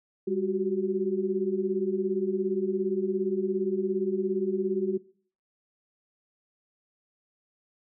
sine tone cluster, 200.6 / 367.2 / 384.5 Hz, G3 / F#4 / G4, +40 / -13 / -33 cents, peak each -32 / -28 / -29 dBFS, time 0.27-4.98 s, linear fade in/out 10 ms, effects noise-tail reverb RT60 0.5 s tail -20 dB re dry

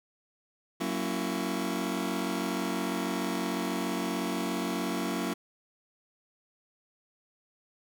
sawtooth chord, F# dominant seventh, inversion none, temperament just, 185 / 231.2 / 277.5 / 333 Hz, F#3 / A#3 / C#4 / E4, 0 / -14 / +2 / +18 cents, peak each -31 dBFS, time 0.8-5.34 s, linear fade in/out 10 ms, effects none

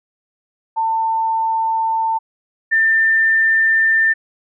sine tone pair in turn, 896 / 1792 Hz, A5 / A6, +31 / +31 cents, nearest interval octave, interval 1200 cents, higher second, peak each -15 / -11 dBFS, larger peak second, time 0.76-2.19 / 2.71-4.14 s, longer neither, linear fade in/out 20 ms, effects none

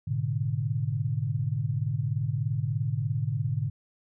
sine chord, G# diminished, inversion none, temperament equal with one note detuned, 106.38 / 123.47 / 146.83 Hz, G#2 / B2 / D3, +42 / 0 / 0 cents, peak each -30 dBFS, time 0.07-3.7 s, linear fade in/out 10 ms, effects none

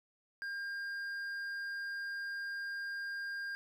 sine tone with hard clipping, 1605 Hz, G6, 40 cents sharp, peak -39 dBFS, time 0.42-3.55 s, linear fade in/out 0 ms, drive 5 dB, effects none

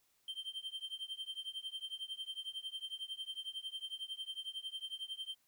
triangle tone with tremolo, 3136 Hz, G7, in tune, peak -36 dBFS, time 0.28-5.35 s, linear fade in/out 2 ms, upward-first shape triangle, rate 11 Hz, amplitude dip 100%, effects white hiss -75 dBFS RMS until 5.47 s

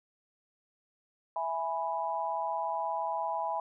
sine chord, E major, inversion none, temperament equal, 659.3 / 830.6 / 987.8 Hz, E5 / G#5 / B5, 0 / 0 / 0 cents, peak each -36 / -34 / -34 dBFS, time 1.36-3.6 s, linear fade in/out 2 ms, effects none

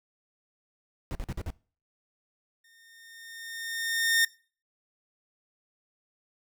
brown noise bursts, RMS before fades -33 dBFS, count 5, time 1.11-1.503 s, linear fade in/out 0 ms, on 41 ms, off 47 ms
sawtooth tone with exponential growth, 1828 Hz, A#6, 34 cents flat, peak -16 dBFS, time 2.64-4.25 s, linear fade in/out 5 ms, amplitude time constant 350 ms
effects noise-tail reverb RT60 0.4 s tail -22 dB re dry

